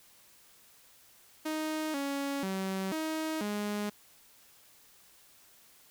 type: tone with pitch steps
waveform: sawtooth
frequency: 311.6 / 279.2 / 191.2 / 315.7 / 207.3 Hz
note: D#4 / C#4 / G3 / D#4 / G#3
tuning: +3 / +13 / -43 / +25 / -3 cents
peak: -28 dBFS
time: 1.45-3.9 s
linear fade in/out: 10 ms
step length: 490 ms
effects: white hiss -60 dBFS RMS until 5.9 s